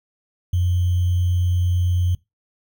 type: tone with sample-and-hold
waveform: sine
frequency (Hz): 89.1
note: F2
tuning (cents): +35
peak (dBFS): -16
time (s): 0.53-2.15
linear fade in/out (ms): 5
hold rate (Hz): 3150
effects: noise-tail reverb RT60 0.2 s tail -22 dB re dry